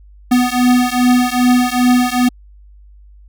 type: beating tone pair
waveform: square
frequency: 246.9 / 249.4 Hz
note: B3 / B3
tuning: 0 / +17 cents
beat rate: 2.5 Hz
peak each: -14 dBFS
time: 0.31-2.29 s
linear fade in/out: 10 ms
effects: added 50 Hz sine -39 dBFS peak until 3.28 s